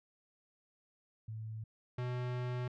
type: tone pair in turn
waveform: sine / square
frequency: 110 / 124.21 Hz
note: A2 / B2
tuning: 0 / +10 cents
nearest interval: major second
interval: 210 cents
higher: second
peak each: -40 / -36 dBFS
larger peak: second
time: 1.28-1.64 / 1.98-2.68 s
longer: second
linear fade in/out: 5 ms
effects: low-pass 3000 Hz 12 dB/octave